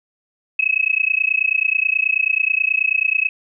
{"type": "tone with amplitude modulation", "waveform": "sine", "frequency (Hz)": 2566, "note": "E7", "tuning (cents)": -47, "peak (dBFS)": -11, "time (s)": [0.59, 3.29], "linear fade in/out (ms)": 5, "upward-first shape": "sine", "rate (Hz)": 29.3, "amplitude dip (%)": 100, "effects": []}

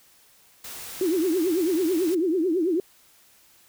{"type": "noise", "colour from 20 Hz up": "white", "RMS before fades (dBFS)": -38, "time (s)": [0.64, 2.15], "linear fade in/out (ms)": 5}
{"type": "tone with vibrato", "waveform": "sine", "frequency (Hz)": 345.8, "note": "F4", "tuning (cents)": -17, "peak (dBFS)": -20, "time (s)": [1.01, 2.8], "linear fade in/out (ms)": 2, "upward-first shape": "triangle", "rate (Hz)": 9.1, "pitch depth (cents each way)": 230}
{"effects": ["white hiss -57 dBFS RMS until 3.68 s"]}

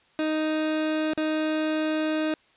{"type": "tone with dropouts", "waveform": "30% pulse", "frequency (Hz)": 311.1, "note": "D#4", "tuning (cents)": 0, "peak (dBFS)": -21, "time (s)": [0.19, 2.34], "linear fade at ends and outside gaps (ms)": 1, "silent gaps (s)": [1.135, 1.176], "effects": ["white hiss -61 dBFS RMS until 2.56 s", "resampled to 8000 Hz"]}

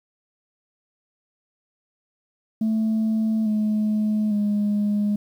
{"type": "tone with pitch steps", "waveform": "sine", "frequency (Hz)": [220, 213.4, 206.9], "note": ["A3", "G#3", "G#3"], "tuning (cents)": [0, 47, -6], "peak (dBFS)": -17, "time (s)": [2.61, 5.16], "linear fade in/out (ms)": 5, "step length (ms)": 850, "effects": ["tanh soft clip ceiling -17 dBFS", "9-bit"]}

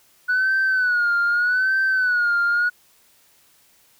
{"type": "tone with vibrato", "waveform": "sine", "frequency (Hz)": 1475, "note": "F#6", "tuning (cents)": -6, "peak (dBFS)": -15, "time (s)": [0.28, 2.7], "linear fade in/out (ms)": 20, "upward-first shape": "sine", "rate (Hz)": 0.82, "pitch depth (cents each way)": 91, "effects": ["tanh soft clip ceiling -14 dBFS", "white hiss -57 dBFS RMS until 3.99 s"]}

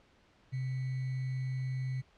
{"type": "tone with sample-and-hold", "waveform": "sine", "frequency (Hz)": 130, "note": "C3", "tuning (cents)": -11, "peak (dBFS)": -32, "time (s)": [0.52, 2.02], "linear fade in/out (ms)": 20, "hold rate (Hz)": 2100, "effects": ["pink hiss -65 dBFS RMS until 2.17 s", "low-pass 4000 Hz 12 dB/octave"]}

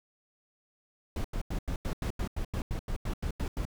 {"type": "noise bursts", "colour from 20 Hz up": "brown", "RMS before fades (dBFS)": -32, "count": 15, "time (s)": [1.16, 3.652], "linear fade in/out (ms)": 2, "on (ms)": 84, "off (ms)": 88, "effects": []}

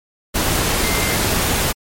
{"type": "tone in noise", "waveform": "sine", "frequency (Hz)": 2093, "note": "C7", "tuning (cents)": 0, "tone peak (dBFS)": -25, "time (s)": [0.83, 1.16], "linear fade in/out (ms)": 20, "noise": "pink", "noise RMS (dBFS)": -18, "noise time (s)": [0.34, 1.73], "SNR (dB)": -10, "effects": ["MP3 64 kbps"]}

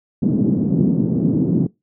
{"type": "band-pass noise", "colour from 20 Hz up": "white", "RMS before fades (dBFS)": -17, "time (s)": [0.22, 1.67], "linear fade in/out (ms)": 5, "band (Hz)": [140, 270], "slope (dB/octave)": 24, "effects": ["noise-tail reverb RT60 0.2 s tail -22 dB re dry"]}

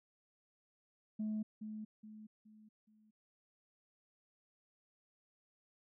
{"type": "tone with echo", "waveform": "sine", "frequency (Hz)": 215, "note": "A3", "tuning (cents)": -40, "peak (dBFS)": -34, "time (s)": [1.19, 1.43], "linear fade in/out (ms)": 10, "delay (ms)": 420, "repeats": 4, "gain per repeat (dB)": -8, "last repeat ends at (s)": 3.11, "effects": ["tanh soft clip ceiling -33 dBFS"]}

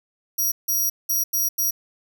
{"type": "tone bursts at uneven times", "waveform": "10% pulse", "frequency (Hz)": 5740, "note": "F8", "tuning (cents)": 47, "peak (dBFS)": -14, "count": 5, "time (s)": [[0.38, 0.52], [0.68, 0.9], [1.09, 1.24], [1.33, 1.49], [1.58, 1.71]], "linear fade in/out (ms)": 10, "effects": []}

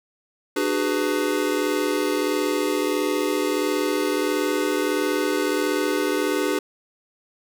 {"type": "chord", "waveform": "square", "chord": "G# half-diminished seventh", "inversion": "second", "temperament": "just", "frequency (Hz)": [299, 373.8, 415.3, 498.4], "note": ["D4", "F#4", "G#4", "B4"], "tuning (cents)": [31, 18, 0, 16], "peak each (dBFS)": [-26, -27, -27, -29], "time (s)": [0.56, 6.59], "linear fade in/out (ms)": 5, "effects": []}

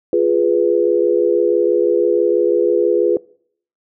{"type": "chord", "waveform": "sine", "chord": "F diminished", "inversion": "none", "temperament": "equal", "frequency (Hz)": [349.2, 415.3, 493.9], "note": ["F4", "Ab4", "Cb5"], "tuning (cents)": [0, 0, 0], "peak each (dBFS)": -16, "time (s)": [0.13, 3.17], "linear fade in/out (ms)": 2, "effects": ["noise-tail reverb RT60 0.6 s tail -23 dB re dry"]}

